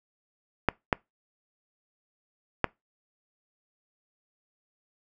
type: clicks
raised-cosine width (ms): 0.5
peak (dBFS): -6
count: 3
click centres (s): 0.687 / 0.928 / 2.643
effects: noise-tail reverb RT60 0.2 s tail -24 dB re dry